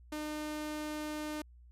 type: tone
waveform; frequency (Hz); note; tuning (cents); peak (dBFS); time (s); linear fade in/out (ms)
sawtooth; 303.4; D#4; -44; -33; 0.12-1.42; 5
effects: added 60 Hz sine -54 dBFS peak until 1.71 s + resampled to 32000 Hz